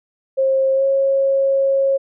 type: tone with pitch glide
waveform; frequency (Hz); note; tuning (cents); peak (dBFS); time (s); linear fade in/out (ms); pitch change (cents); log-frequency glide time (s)
sine; 534 to 544.3; C5 to C#5; +35 to -32; -13; 0.37-1.98; 20; +33; 0.74-0.84
effects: none